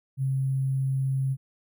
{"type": "tone with sample-and-hold", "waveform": "sine", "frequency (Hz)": 133.9, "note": "C3", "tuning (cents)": 40, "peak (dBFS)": -23, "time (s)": [0.17, 1.37], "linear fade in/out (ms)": 50, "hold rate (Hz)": 11025, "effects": []}